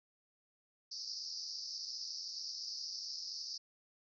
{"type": "band-pass noise", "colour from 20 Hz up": "pink", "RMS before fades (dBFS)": -44, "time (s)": [0.91, 3.58], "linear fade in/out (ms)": 10, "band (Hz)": [4600, 5600], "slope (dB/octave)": 96, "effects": []}